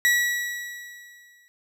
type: tone with exponential decay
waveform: 40% pulse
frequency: 1933 Hz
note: B6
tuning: 38 cents flat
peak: -15 dBFS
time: 0.05-1.48 s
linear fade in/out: 0 ms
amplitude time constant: 310 ms
effects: none